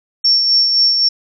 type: tone with tremolo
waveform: sine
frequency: 5460 Hz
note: F8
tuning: 40 cents flat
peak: -8 dBFS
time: 0.24-1.09 s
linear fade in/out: 10 ms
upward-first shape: sine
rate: 3.8 Hz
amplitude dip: 40%
effects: none